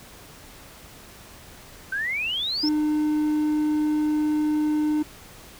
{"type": "exponential sweep", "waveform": "sine", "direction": "up", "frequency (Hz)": [1516, 5480], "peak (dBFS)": -24, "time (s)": [1.92, 2.69], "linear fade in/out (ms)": 5}
{"type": "tone", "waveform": "triangle", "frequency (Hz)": 303.1, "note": "D#4", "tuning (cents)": -45, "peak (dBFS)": -18, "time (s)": [2.63, 5.03], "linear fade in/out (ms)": 10}
{"effects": ["pink hiss -46 dBFS RMS until 5.59 s"]}